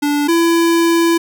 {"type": "tone pair in turn", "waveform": "square", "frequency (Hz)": [290.8, 335.3], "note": ["D4", "E4"], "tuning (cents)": [-17, 30], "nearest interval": "major second", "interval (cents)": 247, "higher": "second", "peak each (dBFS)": [-14, -11], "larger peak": "second", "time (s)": [[0.02, 0.28], [0.28, 1.18]], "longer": "second", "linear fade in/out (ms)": 10, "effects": []}